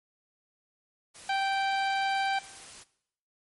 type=noise; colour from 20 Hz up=white; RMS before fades=-47 dBFS; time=1.14-2.84 s; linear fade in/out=20 ms
type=harmonic tone; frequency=781 Hz; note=G5; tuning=7 cents flat; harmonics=1 / 2 / 3 / 4 / 5 / 6; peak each=-27 / -33 / -37 / -39 / -41 / -43 dBFS; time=1.29-2.39 s; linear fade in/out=5 ms
effects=noise-tail reverb RT60 0.7 s tail -18 dB re dry + MP3 48 kbps